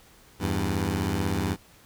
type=beating tone pair; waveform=15% pulse; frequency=82.41 / 98.41 Hz; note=E2 / G2; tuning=0 / +7 cents; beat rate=16 Hz; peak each=-22 / -21 dBFS; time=0.39-1.57 s; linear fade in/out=50 ms; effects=pink hiss -55 dBFS RMS until 1.85 s